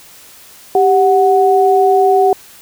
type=tone pair together; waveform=sine; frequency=392 / 740 Hz; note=G4 / F#5; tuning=0 / 0 cents; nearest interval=major seventh; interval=1100 cents; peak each=-10 dBFS; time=0.75-2.33 s; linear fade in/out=2 ms; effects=white hiss -40 dBFS RMS until 2.61 s